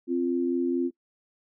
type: tone pair together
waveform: sine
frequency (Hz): 262.1 / 346.6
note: C4 / F4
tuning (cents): +3 / -13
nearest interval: perfect fourth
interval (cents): 484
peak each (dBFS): -26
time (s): 0.07-0.91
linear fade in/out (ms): 50
effects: noise-tail reverb RT60 0.1 s tail -22 dB re dry